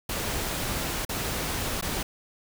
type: noise with dropouts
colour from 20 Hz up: pink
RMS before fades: -30 dBFS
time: 0.09-2.03 s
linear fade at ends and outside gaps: 5 ms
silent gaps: 1.051-1.091 / 1.812-1.824 s
effects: none